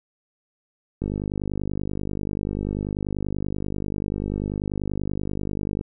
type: click train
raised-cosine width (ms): 3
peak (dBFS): -14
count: 242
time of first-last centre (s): 1.02-5.811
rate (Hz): 50.3
effects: none